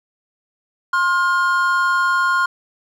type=tone pair together; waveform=triangle; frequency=1060 / 1418.7 Hz; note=C6 / F6; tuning=+22 / +27 cents; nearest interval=perfect fourth; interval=505 cents; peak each=-16 / -15 dBFS; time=0.93-2.46 s; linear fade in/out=5 ms; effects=none